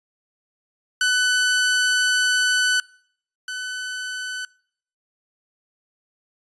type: tone pair in turn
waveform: sawtooth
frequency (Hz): 1498 / 1504.6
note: F#6 / F#6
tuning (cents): +21 / +29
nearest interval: unison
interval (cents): 8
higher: second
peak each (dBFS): -13 / -24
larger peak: first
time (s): 1.01-2.8 / 3.48-4.45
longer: first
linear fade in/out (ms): 2
effects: noise-tail reverb RT60 0.6 s tail -24 dB re dry + resampled to 22050 Hz